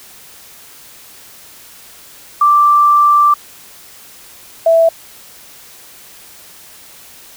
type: tone pair in turn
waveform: sine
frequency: 1174.7 / 659.3 Hz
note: D6 / E5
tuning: 0 / 0 cents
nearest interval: minor seventh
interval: 1000 cents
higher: first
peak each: -6 dBFS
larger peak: neither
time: 2.41-3.34 / 4.66-4.89 s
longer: first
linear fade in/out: 5 ms
effects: white hiss -39 dBFS RMS until 7.36 s